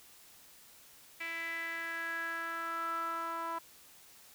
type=tone with band-pass filter sweep; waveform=sawtooth; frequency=331.8 Hz; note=E4; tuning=11 cents sharp; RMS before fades=-38 dBFS; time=1.2-3.59 s; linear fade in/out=10 ms; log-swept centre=2200 to 1100 Hz; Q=6.5; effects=white hiss -58 dBFS RMS until 4.34 s